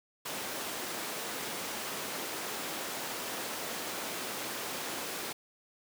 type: high-pass noise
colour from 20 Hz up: pink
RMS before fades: -38 dBFS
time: 0.25-5.33 s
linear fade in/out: 10 ms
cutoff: 300 Hz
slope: 12 dB/octave
effects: none